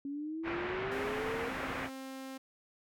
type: linear sweep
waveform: sine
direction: up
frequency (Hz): 275.9 to 471.4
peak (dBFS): -36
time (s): 0.05-1.49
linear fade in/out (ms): 2
type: low-pass noise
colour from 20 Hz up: white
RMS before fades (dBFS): -39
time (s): 0.43-1.9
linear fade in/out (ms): 50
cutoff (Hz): 2200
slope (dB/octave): 24
type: tone with pitch glide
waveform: sawtooth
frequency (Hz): 263.3 to 265.4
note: C4 to C4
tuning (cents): +11 to +25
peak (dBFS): -38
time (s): 0.91-2.38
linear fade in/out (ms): 10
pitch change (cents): +14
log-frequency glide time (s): 1.58-1.64
effects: none